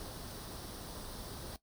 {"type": "noise with comb filter", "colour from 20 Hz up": "pink", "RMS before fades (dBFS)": -45, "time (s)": [0, 1.56], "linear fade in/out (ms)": 0, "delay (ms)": 0.21, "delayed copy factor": 0.6, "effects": ["noise-tail reverb RT60 0.1 s tail -17 dB re dry", "MP3 96 kbps"]}